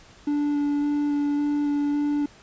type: tone with vibrato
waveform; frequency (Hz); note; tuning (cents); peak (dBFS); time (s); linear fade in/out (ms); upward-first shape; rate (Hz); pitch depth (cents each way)
triangle; 290.7; D4; -18; -19; 0.27-2.26; 5; square; 1.8; 8
effects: pink hiss -51 dBFS RMS until 2.42 s + resampled to 16000 Hz